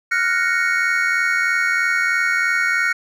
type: chord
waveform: triangle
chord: Gb major seventh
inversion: third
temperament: equal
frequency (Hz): 1396.9 / 1480 / 1864.7 / 2217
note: F6 / Gb6 / Bb6 / Db7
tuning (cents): 0 / 0 / 0 / 0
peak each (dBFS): -20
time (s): 0.11-2.93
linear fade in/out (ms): 10
effects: none